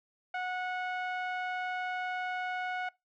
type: tone with low-pass filter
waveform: sawtooth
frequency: 733 Hz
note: F#5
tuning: 16 cents flat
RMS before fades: -35 dBFS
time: 0.34-2.89 s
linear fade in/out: 5 ms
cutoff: 2000 Hz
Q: 1.7
effects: noise-tail reverb RT60 0.2 s tail -22 dB re dry